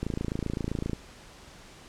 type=click train; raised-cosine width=3 ms; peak=-17 dBFS; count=26; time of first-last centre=0.03-0.933 s; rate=27.7 Hz; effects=pink hiss -50 dBFS RMS until 1.88 s + low-pass 8000 Hz 12 dB/octave